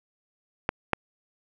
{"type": "clicks", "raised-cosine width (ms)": 0.5, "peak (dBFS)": [-8, -6], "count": 2, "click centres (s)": [0.691, 0.933], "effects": []}